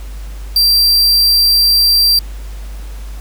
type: tone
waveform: 45% pulse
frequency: 4712 Hz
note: D8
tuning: 5 cents sharp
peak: -7 dBFS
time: 0.56-2.19 s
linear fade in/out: 2 ms
effects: added 50 Hz sine -24 dBFS peak until 3.2 s + pink hiss -40 dBFS RMS until 3.2 s